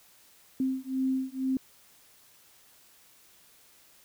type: beating tone pair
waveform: sine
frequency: 261.6 / 263.7 Hz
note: C4 / C4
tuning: 0 / +14 cents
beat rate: 2.1 Hz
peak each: -30 dBFS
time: 0.6-1.57 s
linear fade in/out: 2 ms
effects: white hiss -59 dBFS RMS until 4.04 s